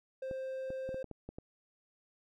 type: tone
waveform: triangle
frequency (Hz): 526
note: C5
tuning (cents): +9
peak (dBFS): -35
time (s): 0.22-1.03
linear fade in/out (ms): 5
type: clicks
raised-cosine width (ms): 2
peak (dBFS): -30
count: 8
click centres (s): 0.312 / 0.704 / 0.891 / 0.944 / 1.043 / 1.113 / 1.29 / 1.385
effects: none